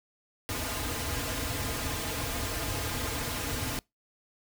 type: noise with comb filter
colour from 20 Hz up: pink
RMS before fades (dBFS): -33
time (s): 0.49-3.79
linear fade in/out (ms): 0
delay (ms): 5.3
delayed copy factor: -0.85
effects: noise-tail reverb RT60 0.2 s tail -26 dB re dry